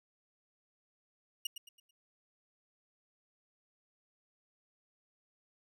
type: tone with echo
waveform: sawtooth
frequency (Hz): 2861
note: F7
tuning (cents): +41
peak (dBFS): -30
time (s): 1.45-1.47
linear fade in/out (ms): 5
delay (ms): 110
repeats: 4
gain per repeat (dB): -9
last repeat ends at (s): 1.91
effects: none